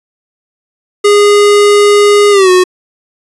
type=tone with pitch glide; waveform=square; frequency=410.9 to 366.1 Hz; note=G#4 to F#4; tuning=-18 to -18 cents; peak=-4 dBFS; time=1.04-2.64 s; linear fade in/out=10 ms; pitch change=-200 cents; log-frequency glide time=2.31-2.5 s; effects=resampled to 24000 Hz